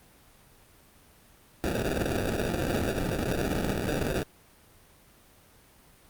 violet noise with sample-and-hold, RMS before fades -29 dBFS, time 1.64-4.23 s, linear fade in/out 0 ms, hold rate 1050 Hz, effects pink hiss -57 dBFS RMS until 6.09 s + Opus 32 kbps

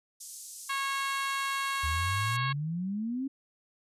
pink band-pass noise, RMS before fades -45 dBFS, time 0.2-2.37 s, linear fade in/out 10 ms, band 6000 to 11000 Hz, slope 24 dB/octave
harmonic tone, 548 Hz, C#5, 20 cents flat, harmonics 2 / 3 / 4 / 5 / 6 / 7 / 8, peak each -32 / -36 / -38 / -40 / -42 / -43 / -44 dBFS, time 0.69-2.53 s, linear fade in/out 10 ms
sine exponential sweep, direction up, 73.42 to 277.2 Hz, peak -30 dBFS, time 1.83-3.28 s, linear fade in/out 10 ms
effects resampled to 32000 Hz

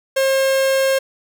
45% pulse tone, 536 Hz, C5, 42 cents sharp, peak -14 dBFS, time 0.16-0.99 s, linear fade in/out 10 ms, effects none

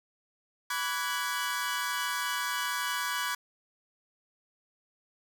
sawtooth chord, G# half-diminished seventh, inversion first, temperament equal with one note detuned, 987.8 / 1147.8 / 1480 / 1661.2 Hz, B5 / D6 / F#6 / G#6, 0 / -40 / 0 / 0 cents, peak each -32 dBFS, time 0.7-3.35 s, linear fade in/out 5 ms, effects none

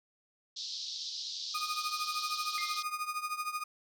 pink band-pass noise, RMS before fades -40 dBFS, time 0.56-2.83 s, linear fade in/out 10 ms, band 3700 to 5500 Hz, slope 48 dB/octave
35% pulse tone with tremolo, 1231 Hz, D#6, 19 cents flat, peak -29 dBFS, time 1.54-3.64 s, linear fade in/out 10 ms, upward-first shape triangle, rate 13 Hz, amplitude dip 85%
sine tone with exponential decay, 2108 Hz, C7, 12 cents sharp, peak -35 dBFS, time 2.58-3.09 s, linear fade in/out 0 ms, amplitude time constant 110 ms
effects none

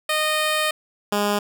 10% pulse tone pair in turn, 616 / 205.6 Hz, D#5 / G#3, -17 / -17 cents, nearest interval octave + perfect fifth, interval 1900 cents, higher first, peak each -11 dBFS, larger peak neither, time 0.09-0.71 / 1.12-1.39 s, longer first, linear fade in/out 5 ms, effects none

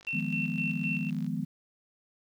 click train, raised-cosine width 0.2 ms, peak -36 dBFS, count 65, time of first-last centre 0.01-1.265 s, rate 51 Hz
sine tone with tremolo, 2700 Hz, E7, 41 cents sharp, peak -30 dBFS, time 0.07-1.1 s, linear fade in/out 5 ms, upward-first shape square, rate 3.9 Hz, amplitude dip 60%
sine chord, F half-diminished seventh, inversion third, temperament equal, 155.56 / 174.61 / 207.7 / 246.9 Hz, Eb3 / F3 / Ab3 / Cb4, 0 / 0 / 0 / 0 cents, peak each -35 dBFS, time 0.13-1.45 s, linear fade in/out 10 ms
effects 10-bit

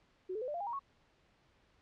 sine tone with pitch steps, 370.7 / 433.3 / 506.4 / 591.9 / 691.8 / 808.5 / 945 / 1104.4 Hz, F#4 / A4 / B4 / D5 / F5 / G#5 / A#5 / C#6, +3 / -27 / +43 / +13 / -17 / -47 / +23 / -7 cents, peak -36 dBFS, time 0.29-0.794 s, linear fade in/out 10 ms, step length 63 ms, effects pink hiss -70 dBFS RMS until 1.81 s + low-pass 4000 Hz 12 dB/octave

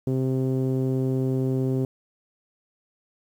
sawtooth tone with low-pass filter, 130.81 Hz, C3, in tune, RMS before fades -24 dBFS, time 0.07-1.85 s, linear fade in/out 2 ms, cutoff 380 Hz, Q 2.1, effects 9-bit

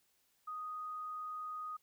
sine tone, 1244.5 Hz, D#6, in tune, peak -40 dBFS, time 0.47-1.77 s, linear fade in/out 10 ms, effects white hiss -75 dBFS RMS until 1.82 s

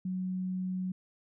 sine tone, 185 Hz, F#3, in tune, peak -31 dBFS, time 0.05-0.92 s, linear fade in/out 5 ms, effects none

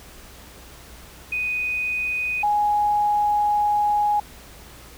sine tone pair in turn, 2491 / 831.3 Hz, D#7 / G#5, +1 / +1 cents, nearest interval octave + perfect fifth, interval 1900 cents, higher first, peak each -22 / -17 dBFS, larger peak second, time 1.32-2.43 / 2.43-4.2 s, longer second, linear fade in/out 5 ms, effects added 60 Hz sine -47 dBFS peak until 4.97 s + pink hiss -45 dBFS RMS until 4.97 s

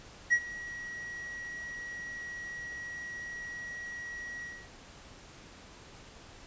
triangle tone with ADSR envelope, 1913 Hz, A#6, 44 cents sharp, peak -18 dBFS, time 0.3-4.69 s, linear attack 28 ms, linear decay 63 ms, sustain -19 dB, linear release 260 ms, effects pink hiss -52 dBFS RMS until 6.46 s + resampled to 16000 Hz

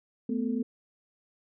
sine tone cluster, 221.2 / 249.5 / 440.2 Hz, A3 / B3 / A4, +9 / +18 / +1 cents, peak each -31 / -29 / -38 dBFS, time 0.29-0.63 s, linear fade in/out 5 ms, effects none

